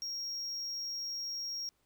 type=tone; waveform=triangle; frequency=5588 Hz; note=F8; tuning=in tune; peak=-35 dBFS; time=0.02-1.69 s; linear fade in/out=0 ms; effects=pink hiss -75 dBFS RMS until 1.85 s